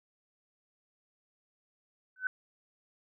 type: tone with exponential growth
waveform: sine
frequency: 1513 Hz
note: F#6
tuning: 38 cents sharp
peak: -24 dBFS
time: 2.16-2.27 s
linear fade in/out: 2 ms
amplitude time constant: 23 ms
effects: none